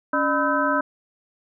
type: tone cluster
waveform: sine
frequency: 280.1 / 604 / 1000 / 1291 / 1540 Hz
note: C#4 / D5 / B5 / E6 / G6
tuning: +18 / +48 / +21 / -37 / -31 cents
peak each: -25 dBFS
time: 0.13-0.81 s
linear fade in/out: 5 ms
effects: none